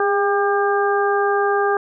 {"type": "harmonic tone with a mistuned harmonic", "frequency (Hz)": 400, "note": "G4", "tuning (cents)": 35, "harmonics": [1, 2, 3, 4], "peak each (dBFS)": [-18, -21, -23, -24], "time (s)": [0, 1.77], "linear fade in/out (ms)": 2, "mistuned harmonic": 1, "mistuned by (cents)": 29, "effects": []}